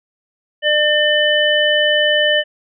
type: harmonic tone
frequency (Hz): 600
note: D5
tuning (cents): +37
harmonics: 1 / 3 / 5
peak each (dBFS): -16 / -16 / -16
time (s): 0.62-2.44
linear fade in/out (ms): 50
effects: none